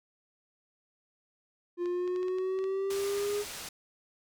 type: exponential sweep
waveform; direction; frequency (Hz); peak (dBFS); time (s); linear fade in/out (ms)
triangle; up; 349.2 to 415.3; -27; 1.77-3.45; 50
type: clicks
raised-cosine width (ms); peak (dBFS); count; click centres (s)
0.2; -32; 10; 1.858 / 2.077 / 2.161 / 2.23 / 2.283 / 2.385 / 2.589 / 2.641 / 2.962 / 3.334
type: low-pass noise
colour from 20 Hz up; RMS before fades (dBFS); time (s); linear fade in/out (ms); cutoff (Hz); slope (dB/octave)
white; -42; 2.9-3.69; 5; 8600; 12
effects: none